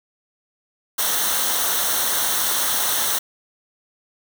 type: noise with comb filter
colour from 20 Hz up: white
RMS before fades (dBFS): -21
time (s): 0.98-3.19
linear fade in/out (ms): 10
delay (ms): 0.41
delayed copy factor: -0.65
effects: none